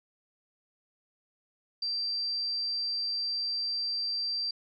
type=tone; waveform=sine; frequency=4699 Hz; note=D8; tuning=in tune; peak=-29 dBFS; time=1.82-4.51 s; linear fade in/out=5 ms; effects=none